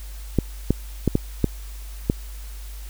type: clicks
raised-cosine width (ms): 3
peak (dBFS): -4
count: 6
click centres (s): 0.387 / 0.706 / 1.077 / 1.154 / 1.443 / 2.099
effects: added 50 Hz sine -33 dBFS peak until 2.89 s + white hiss -46 dBFS RMS until 2.89 s